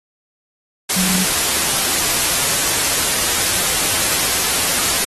sine tone in noise, 185 Hz, F#3, in tune, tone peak -20 dBFS, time 0.96-1.25 s, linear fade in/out 10 ms, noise white, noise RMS -17 dBFS, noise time 0.89-5.05 s, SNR -6 dB, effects AAC 32 kbps

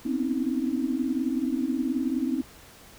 sine tone cluster, 243.5 / 254.9 / 273.7 / 319.1 Hz, B3 / C4 / C#4 / D#4, -24 / -45 / -22 / +44 cents, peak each -35 / -28 / -29 / -30 dBFS, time 0.05-2.42 s, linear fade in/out 10 ms, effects pink hiss -50 dBFS RMS until 2.98 s

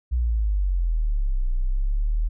sine exponential two-way sweep, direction down then up, 62.7 to 30.04 to 40.69 Hz, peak -19 dBFS, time 0.11-2.29 s, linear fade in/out 20 ms, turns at 1.5 s, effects none

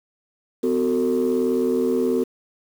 sine tone cluster, 252.9 / 372 / 450.7 Hz, B3 / F#4 / A4, +41 / +9 / +42 cents, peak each -21 dBFS, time 0.63-2.24 s, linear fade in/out 10 ms, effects tanh soft clip ceiling -13 dBFS + 7-bit

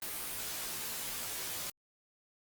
white noise with comb filter, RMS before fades -39 dBFS, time 0.02-1.7 s, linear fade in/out 2 ms, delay 15 ms, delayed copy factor -1, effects Opus 32 kbps

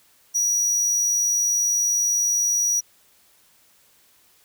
square tone, 5800 Hz, F#8, 35 cents flat, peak -19 dBFS, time 0.34-2.81 s, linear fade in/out 20 ms, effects white hiss -58 dBFS RMS until 4.44 s

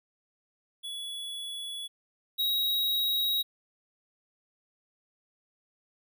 square tone pair in turn, 3395 / 3819 Hz, G#7 / A#7, +37 / +41 cents, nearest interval major second, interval 204 cents, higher second, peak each -36 / -26 dBFS, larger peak second, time 0.83-1.88 / 2.38-3.43 s, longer neither, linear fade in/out 20 ms, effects none

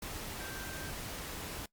sine tone in noise, 1568 Hz, G6, in tune, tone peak -47 dBFS, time 0.4-0.9 s, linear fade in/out 5 ms, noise pink, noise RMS -42 dBFS, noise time 0.02-1.66 s, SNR -8 dB, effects noise-tail reverb RT60 0.1 s tail -22 dB re dry + Opus 48 kbps

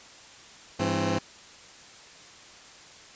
15% pulse tone cluster, 101.7 / 168.3 / 264.4 Hz, G#2 / E3 / C4, -36 / +36 / +18 cents, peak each -23 dBFS, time 0.79-1.19 s, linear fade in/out 10 ms, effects white hiss -49 dBFS RMS until 3.15 s + resampled to 16000 Hz

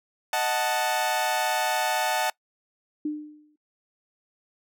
sawtooth chord, D# diminished, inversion none, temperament equal, 622.3 / 740 / 880 Hz, D#5 / F#5 / A5, 0 / 0 / 0 cents, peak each -27 / -23 / -23 dBFS, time 0.33-2.3 s, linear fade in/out 2 ms
sine tone with exponential decay, 301.1 Hz, D4, 43 cents sharp, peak -23 dBFS, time 3.05-3.56 s, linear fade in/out 5 ms, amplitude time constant 110 ms
effects noise-tail reverb RT60 0.1 s tail -23 dB re dry

